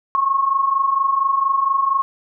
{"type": "tone pair together", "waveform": "sine", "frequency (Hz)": [1068.7, 1093], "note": ["C6", "C#6"], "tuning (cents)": [36, -25], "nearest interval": "unison", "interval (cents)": 39, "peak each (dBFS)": [-21, -16], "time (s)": [0.15, 2.02], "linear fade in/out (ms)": 0, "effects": []}